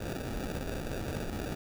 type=noise with sample-and-hold; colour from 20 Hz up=pink; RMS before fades=-36 dBFS; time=0-1.55 s; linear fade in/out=10 ms; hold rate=1050 Hz; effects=none